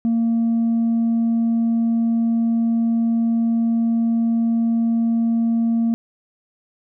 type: tone with tanh clipping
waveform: triangle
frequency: 230 Hz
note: A#3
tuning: 23 cents flat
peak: -16 dBFS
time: 0.05-5.94 s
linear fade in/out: 0 ms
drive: 6 dB
effects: none